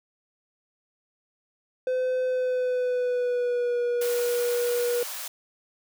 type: tone with pitch glide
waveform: triangle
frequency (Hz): 510 to 482.5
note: C5 to B4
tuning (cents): -44 to -40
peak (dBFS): -21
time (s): 1.87-5.03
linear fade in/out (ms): 2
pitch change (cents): -96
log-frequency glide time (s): 2.26-3.8
type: high-pass noise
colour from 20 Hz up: white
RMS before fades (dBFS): -35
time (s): 4.01-5.28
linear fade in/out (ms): 5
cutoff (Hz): 540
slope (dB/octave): 48
effects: none